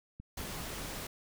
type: click train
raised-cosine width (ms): 5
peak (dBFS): -33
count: 4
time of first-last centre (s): 0.2-0.805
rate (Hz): 4.96
type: noise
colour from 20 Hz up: pink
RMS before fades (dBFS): -41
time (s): 0.37-1.07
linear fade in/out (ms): 5
effects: none